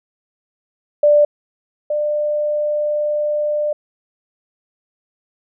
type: tone pair in turn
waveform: sine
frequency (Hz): 590 / 596.5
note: D5 / D5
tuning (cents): +8 / +27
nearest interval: unison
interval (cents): 19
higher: second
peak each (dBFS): -8 / -16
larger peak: first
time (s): 1.03-1.25 / 1.9-3.73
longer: second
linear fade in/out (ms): 5
effects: none

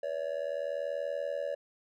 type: tone with amplitude modulation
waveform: triangle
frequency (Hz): 567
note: C#5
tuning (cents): +39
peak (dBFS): -26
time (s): 0.03-1.55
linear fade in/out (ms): 5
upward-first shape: sine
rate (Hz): 80.3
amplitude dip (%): 90
effects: none

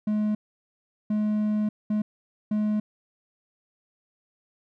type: tone bursts at uneven times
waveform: triangle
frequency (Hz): 211.9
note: G#3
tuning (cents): +35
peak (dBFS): -20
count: 4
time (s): 0.07-0.35 / 1.1-1.69 / 1.9-2.02 / 2.51-2.8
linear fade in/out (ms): 5
effects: none

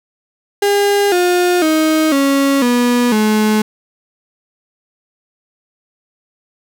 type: tone with pitch steps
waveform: 35% pulse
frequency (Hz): 404.7 / 356.4 / 313.9 / 276.4 / 243.4 / 214.4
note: G#4 / F4 / D#4 / C#4 / B3 / A3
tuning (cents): -45 / +35 / +15 / -5 / -25 / -45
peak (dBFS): -9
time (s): 0.62-3.62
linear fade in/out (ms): 5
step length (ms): 500
effects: none

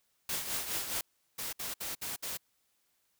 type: noise with tremolo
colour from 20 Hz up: white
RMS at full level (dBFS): -33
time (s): 0.29-1.01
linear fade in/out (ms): 2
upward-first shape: triangle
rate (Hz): 4.8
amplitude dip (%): 65
type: noise bursts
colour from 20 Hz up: white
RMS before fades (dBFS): -38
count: 5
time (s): 1.38-2.374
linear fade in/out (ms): 10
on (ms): 150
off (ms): 61
effects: white hiss -75 dBFS RMS until 3.19 s

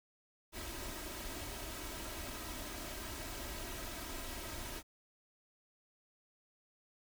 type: noise with comb filter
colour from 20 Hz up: pink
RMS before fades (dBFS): -44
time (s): 0.52-4.83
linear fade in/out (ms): 50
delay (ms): 3.1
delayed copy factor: +0.6
effects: none

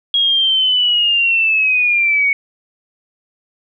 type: linear sweep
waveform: sine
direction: down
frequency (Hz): 3300 to 2217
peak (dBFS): -11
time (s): 0.14-2.33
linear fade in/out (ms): 2
effects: none

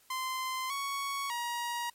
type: tone with pitch steps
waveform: sawtooth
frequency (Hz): 1037 / 1113 / 951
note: C6 / C#6 / A#5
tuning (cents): -16 / +7 / +34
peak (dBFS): -29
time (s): 0.1-1.9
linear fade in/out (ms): 5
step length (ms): 600
effects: white hiss -64 dBFS RMS until 1.94 s + MP3 64 kbps

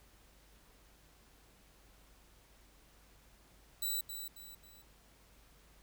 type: tone with echo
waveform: 5% pulse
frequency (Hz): 3951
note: B7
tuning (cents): 0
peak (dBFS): -26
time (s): 3.82-4.01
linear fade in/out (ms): 5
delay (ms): 270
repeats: 3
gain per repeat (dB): -8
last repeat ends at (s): 4.82
effects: added 50 Hz sine -65 dBFS peak until 5.82 s + pink hiss -65 dBFS RMS until 5.82 s

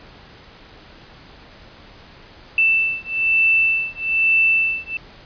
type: beating tone pair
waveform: sine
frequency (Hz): 2658 / 2659.1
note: E7 / E7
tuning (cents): +14 / +14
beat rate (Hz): 1.1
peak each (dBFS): -18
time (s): 2.58-4.97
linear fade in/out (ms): 2
effects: pink hiss -44 dBFS RMS until 5.25 s + resampled to 11025 Hz

